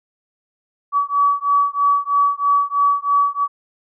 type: beating tone pair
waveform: sine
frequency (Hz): 1139 / 1142.1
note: C#6 / D6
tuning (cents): +47 / -49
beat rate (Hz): 3.1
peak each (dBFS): -17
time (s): 0.92-3.48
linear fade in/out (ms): 50
effects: none